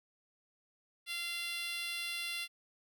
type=tone with high-pass filter; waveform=10% pulse; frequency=689 Hz; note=F5; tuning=24 cents flat; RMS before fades=-39 dBFS; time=1.06-2.48 s; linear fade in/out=50 ms; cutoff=2600 Hz; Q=1.5; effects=none